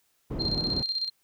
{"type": "low-pass noise", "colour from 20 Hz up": "white", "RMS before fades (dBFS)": -32, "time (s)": [0.3, 0.83], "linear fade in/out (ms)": 10, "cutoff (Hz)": 270, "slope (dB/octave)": 12}
{"type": "tone with tremolo", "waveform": "sine", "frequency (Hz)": 4186, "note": "C8", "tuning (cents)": 0, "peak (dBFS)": -25, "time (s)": [0.39, 1.1], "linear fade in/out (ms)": 20, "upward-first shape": "square", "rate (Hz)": 16, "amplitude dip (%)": 60}
{"effects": ["white hiss -70 dBFS RMS until 1.23 s"]}